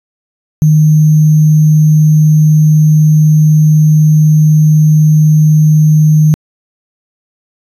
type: tone with sample-and-hold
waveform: sine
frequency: 154 Hz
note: D#3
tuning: 17 cents flat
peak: -3 dBFS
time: 0.62-6.34 s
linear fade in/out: 0 ms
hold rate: 6300 Hz
effects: resampled to 32000 Hz